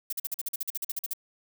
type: noise bursts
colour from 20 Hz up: violet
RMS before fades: -31 dBFS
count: 15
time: 0.1-1.135 s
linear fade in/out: 5 ms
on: 27 ms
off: 45 ms
effects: none